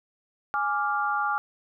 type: chord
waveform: sine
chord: D diminished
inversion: second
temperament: equal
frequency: 830.6 / 1174.7 / 1396.9 Hz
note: Ab5 / D6 / F6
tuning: 0 / 0 / 0 cents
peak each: -28 dBFS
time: 0.54-1.38 s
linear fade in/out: 0 ms
effects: none